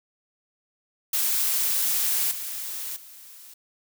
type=noise with level steps; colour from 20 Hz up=blue; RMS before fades=-24 / -33 / -46 dBFS; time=1.13-3.54 s; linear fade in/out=5 ms; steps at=2.31 / 2.96 s; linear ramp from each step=5 ms; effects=none